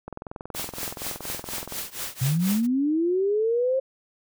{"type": "click train", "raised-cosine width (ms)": 1, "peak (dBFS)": -21, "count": 36, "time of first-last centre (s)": [0.08, 1.723], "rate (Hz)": 21.3}
{"type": "noise with tremolo", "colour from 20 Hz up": "white", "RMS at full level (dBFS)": -30, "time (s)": [0.54, 2.67], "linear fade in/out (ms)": 20, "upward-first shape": "triangle", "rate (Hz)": 4.2, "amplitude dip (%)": 95}
{"type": "linear sweep", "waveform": "sine", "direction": "up", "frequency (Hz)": [123.47, 537], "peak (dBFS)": -20, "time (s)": [2.21, 3.8], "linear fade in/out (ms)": 10}
{"effects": []}